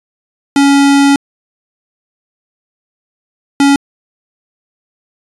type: tone bursts at uneven times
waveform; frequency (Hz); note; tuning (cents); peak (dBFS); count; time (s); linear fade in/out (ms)
square; 280; C#4; +18; -6; 2; 0.56-1.16 / 3.6-3.76; 2
effects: resampled to 24000 Hz